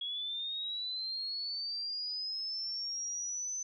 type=linear sweep; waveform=sine; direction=up; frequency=3322 to 6130 Hz; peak=-35 dBFS; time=0.01-3.63 s; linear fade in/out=5 ms; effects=none